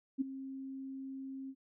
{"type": "tone with ADSR envelope", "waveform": "sine", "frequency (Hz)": 267.7, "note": "C4", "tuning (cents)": 40, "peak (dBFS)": -27, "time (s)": [0.18, 1.55], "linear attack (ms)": 31, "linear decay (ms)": 13, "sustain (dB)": -14, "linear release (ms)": 57, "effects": []}